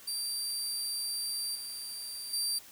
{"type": "tone with level steps", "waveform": "25% pulse", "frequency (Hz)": 4691, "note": "D8", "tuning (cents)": -3, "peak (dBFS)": [-28, -34, -25], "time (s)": [0.07, 2.59], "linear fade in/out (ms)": 10, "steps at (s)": [1.55, 2.33], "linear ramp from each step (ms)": 5, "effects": ["white hiss -53 dBFS RMS until 2.71 s"]}